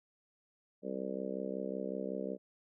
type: harmonic tone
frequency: 65.41 Hz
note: C2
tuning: in tune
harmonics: 3 / 4 / 5 / 6 / 7 / 8 / 9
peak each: -42 / -44 / -46 / -45 / -42 / -44 / -44 dBFS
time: 0.82-2.38 s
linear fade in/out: 50 ms
effects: none